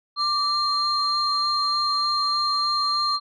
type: tone pair together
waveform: sine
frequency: 1174.7 / 4189 Hz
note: D6 / C8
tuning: 0 / +1 cents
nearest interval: octave + minor seventh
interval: 2201 cents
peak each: -22 dBFS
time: 0.16-3.2 s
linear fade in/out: 50 ms
effects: tanh soft clip ceiling -14 dBFS